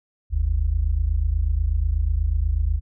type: tone pair together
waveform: sine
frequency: 48.32 / 76.5 Hz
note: G1 / D#2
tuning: -24 / -29 cents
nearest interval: minor sixth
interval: 795 cents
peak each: -21 dBFS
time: 0.3-2.81 s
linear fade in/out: 50 ms
effects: none